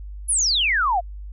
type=exponential sweep; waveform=sine; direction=down; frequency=11000 to 659.3 Hz; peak=-17 dBFS; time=0.28-1.01 s; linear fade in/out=20 ms; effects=added 50 Hz sine -32 dBFS peak until 1.32 s